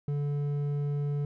sine tone with hard clipping, 144.6 Hz, D3, 27 cents flat, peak -29 dBFS, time 0.08-1.25 s, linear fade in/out 2 ms, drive 6 dB, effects none

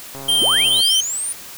click train, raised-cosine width 1 ms, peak -21 dBFS, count 90, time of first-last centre 0.15-0.804 s, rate 136 Hz
square tone with vibrato, 3136 Hz, G7, in tune, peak -14 dBFS, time 0.28-1.01 s, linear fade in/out 10 ms, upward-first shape sine, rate 3.9 Hz, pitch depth 17 cents each way
sine linear sweep, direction up, 155.56 to 9640 Hz, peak -21 dBFS, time 0.41-1.33 s, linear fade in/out 10 ms
effects white hiss -36 dBFS RMS until 1.57 s

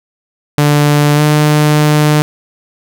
sawtooth tone with pitch glide, 147 to 150.44 Hz, D3 to D3, +2 to +42 cents, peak -3 dBFS, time 0.58-2.22 s, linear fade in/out 0 ms, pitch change +40 cents, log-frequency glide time 1.15-1.21 s, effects none

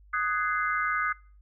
sine chord, Ab dominant seventh, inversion second, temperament just, 1245.9 / 1495.1 / 1661.2 / 2077 Hz, Eb6 / Gb6 / Ab6 / C7, +2 / +18 / 0 / -13 cents, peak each -28 / -30 / -34 / -34 dBFS, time 0.13-1.13 s, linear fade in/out 10 ms, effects noise-tail reverb RT60 0.4 s tail -24 dB re dry + added 50 Hz sine -52 dBFS peak until 1.41 s

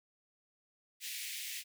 pink high-pass noise, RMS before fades -42 dBFS, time 1-1.64 s, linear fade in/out 50 ms, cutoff 2000 Hz, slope 48 dB/octave, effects none

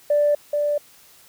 sine tone pair in turn, 587 / 587 Hz, D5 / D5, -1 / -1 cents, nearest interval unison, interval 0 cents, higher neither, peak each -14 / -18 dBFS, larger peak first, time 0.1-0.35 / 0.53-0.78 s, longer neither, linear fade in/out 5 ms, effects tanh soft clip ceiling -10 dBFS + white hiss -51 dBFS RMS until 1.28 s

